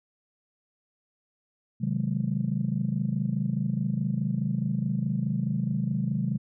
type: chord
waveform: sine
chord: Ab dominant seventh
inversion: first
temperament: equal with one note detuned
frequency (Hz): 130.81 / 155.56 / 185 / 209.8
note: C3 / Eb3 / Gb3 / Ab3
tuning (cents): 0 / 0 / 0 / +18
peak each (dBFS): -29 / -31 / -30 / -30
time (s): 1.8-6.38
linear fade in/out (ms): 20
effects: tanh soft clip ceiling -15 dBFS